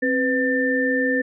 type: tone cluster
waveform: sine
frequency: 264.9 / 499.5 / 1787 Hz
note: C4 / B4 / A6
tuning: +22 / +20 / +26 cents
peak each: -22 / -23 / -22 dBFS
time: 0.02-1.22 s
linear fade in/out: 10 ms
effects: none